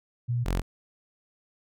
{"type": "tone pair in turn", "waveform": ["sine", "sawtooth"], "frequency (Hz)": [120.5, 44.73], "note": ["B2", "F1"], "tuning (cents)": [-42, 42], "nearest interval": "octave + perfect fourth", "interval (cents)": 1716, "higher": "first", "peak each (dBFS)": [-24, -21], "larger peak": "second", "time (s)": [[0.28, 0.45], [0.45, 0.62]], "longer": "neither", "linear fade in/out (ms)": 20, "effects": []}